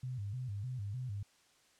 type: tone with vibrato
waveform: sine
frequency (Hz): 113.4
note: A#2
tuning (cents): -47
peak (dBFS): -37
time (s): 0.03-1.23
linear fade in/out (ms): 5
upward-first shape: square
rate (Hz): 3.3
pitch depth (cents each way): 200
effects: white hiss -68 dBFS RMS until 1.79 s + low-pass 8000 Hz 12 dB/octave